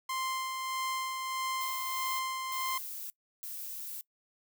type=tone with tremolo; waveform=sawtooth; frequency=1046.5 Hz; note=C6; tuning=in tune; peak=-28 dBFS; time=0.09-2.78 s; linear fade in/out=5 ms; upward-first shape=sine; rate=1.6 Hz; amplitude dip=35%
type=noise bursts; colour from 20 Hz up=violet; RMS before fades=-41 dBFS; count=3; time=1.61-4.01 s; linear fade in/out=0 ms; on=580 ms; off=330 ms
effects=noise-tail reverb RT60 0.1 s tail -22 dB re dry